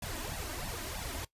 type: noise with flanger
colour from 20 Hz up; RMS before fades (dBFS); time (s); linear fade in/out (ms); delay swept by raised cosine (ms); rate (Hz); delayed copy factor
pink; -39; 0.02-1.25; 5; 1.1 to 3.3; 3.1; +0.85
effects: noise-tail reverb RT60 0.1 s tail -18 dB re dry + resampled to 32000 Hz